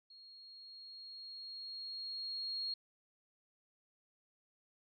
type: tone with level ramp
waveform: sine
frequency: 4279 Hz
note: C8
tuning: 38 cents sharp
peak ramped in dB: -55 to -36 dBFS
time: 0.1-2.74 s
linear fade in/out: 5 ms
effects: none